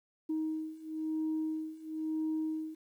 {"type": "beating tone pair", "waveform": "sine", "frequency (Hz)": [313.9, 314.9], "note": ["D#4", "D#4"], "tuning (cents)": [15, 21], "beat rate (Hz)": 1, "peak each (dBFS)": [-36, -34], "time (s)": [0.29, 2.75], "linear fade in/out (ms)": 10, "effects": ["tanh soft clip ceiling -27 dBFS", "11-bit"]}